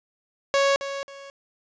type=tone with echo; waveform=sawtooth; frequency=554.4 Hz; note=C#5; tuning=in tune; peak=-14 dBFS; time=0.54-0.76 s; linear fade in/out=0 ms; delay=270 ms; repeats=2; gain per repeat=-11 dB; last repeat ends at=1.3 s; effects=resampled to 16000 Hz + 9-bit